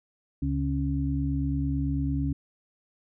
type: harmonic tone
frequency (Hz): 69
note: C#2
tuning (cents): -7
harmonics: 1 / 2 / 4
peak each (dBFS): -29 / -29 / -29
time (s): 0.42-2.33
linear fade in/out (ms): 5
effects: none